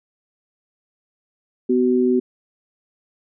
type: tone pair together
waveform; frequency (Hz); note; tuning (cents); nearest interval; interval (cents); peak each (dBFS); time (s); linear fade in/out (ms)
sine; 250 / 375.7; B3 / F#4; +21 / +26; perfect fifth; 705; -17; 1.69-2.2; 10
effects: none